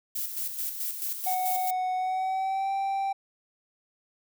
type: noise with tremolo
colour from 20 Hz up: violet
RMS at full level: -31 dBFS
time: 0.15-1.71 s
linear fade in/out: 10 ms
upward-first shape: square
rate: 4.6 Hz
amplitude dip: 50%
type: tone with pitch glide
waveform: triangle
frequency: 740 to 782.2 Hz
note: F#5 to G5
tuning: 0 to -4 cents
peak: -24 dBFS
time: 1.26-3.13 s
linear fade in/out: 10 ms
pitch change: +96 cents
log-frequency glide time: 1.96-2.72 s
effects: none